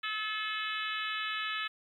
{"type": "harmonic tone", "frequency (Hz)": 431.3, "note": "A4", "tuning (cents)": -35, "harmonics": [3, 4, 5, 6, 7, 8, 9], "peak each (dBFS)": [-38, -38, -43, -40, -41, -43, -45], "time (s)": [0.03, 1.68], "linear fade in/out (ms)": 10, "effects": ["11-bit"]}